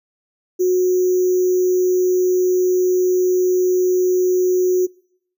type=tone with sample-and-hold; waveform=sine; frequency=365 Hz; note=F#4; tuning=24 cents flat; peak=-13 dBFS; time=0.59-4.87 s; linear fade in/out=20 ms; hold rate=6300 Hz; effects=noise-tail reverb RT60 0.7 s tail -25 dB re dry